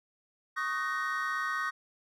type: chord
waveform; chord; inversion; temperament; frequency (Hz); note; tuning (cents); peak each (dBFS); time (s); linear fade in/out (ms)
triangle; D# minor seventh; third; equal with one note detuned; 1108.7 / 1244.5 / 1515.4 / 1864.7; C#6 / D#6 / F#6 / A#6; 0 / 0 / +41 / 0; -35 / -33 / -34 / -33; 0.56-1.71; 20
effects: tanh soft clip ceiling -18 dBFS